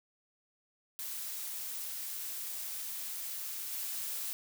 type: noise with level steps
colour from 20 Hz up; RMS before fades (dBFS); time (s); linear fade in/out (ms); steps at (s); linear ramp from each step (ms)
blue; -40 / -38; 0.99-4.33; 0; 3.71; 20
effects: none